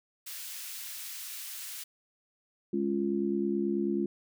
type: high-pass noise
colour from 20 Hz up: white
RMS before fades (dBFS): -41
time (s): 0.26-1.84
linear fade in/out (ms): 10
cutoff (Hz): 1900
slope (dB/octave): 12
type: harmonic tone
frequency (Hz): 69.3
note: C#2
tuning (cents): 0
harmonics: 3 / 4 / 5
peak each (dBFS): -31 / -34 / -30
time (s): 2.73-4.06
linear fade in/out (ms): 5
effects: none